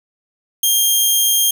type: tone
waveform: 10% pulse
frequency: 3208 Hz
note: G7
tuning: 39 cents sharp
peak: -4 dBFS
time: 0.63-1.51 s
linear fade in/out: 5 ms
effects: none

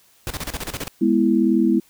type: noise with tremolo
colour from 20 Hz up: pink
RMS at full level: -27 dBFS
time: 0.27-0.88 s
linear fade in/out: 0 ms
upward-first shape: square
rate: 15 Hz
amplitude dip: 80%
type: chord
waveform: sine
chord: E major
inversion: first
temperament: equal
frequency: 207.7 / 246.9 / 329.6 Hz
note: G#3 / B3 / E4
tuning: 0 / 0 / 0 cents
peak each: -19 / -19 / -18 dBFS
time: 1.01-1.8 s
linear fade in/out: 10 ms
effects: white hiss -56 dBFS RMS until 1.89 s

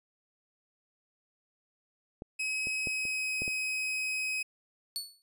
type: clicks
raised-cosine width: 2 ms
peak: -27 / -30 / -25 / -33 / -25 / -27 dBFS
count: 6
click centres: 2.221 / 2.671 / 2.872 / 3.053 / 3.42 / 3.479 s
type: tone with pitch glide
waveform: 40% pulse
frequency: 2547 to 2531 Hz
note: D#7 to D#7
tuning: +40 to +29 cents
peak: -30 dBFS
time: 2.39-4.43 s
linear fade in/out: 10 ms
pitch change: -11 cents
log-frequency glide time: 2.76-3.33 s
type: tone with exponential decay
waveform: sawtooth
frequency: 4435 Hz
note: C#8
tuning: in tune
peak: -27 dBFS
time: 4.96-5.22 s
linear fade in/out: 0 ms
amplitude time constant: 55 ms
effects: resampled to 32000 Hz

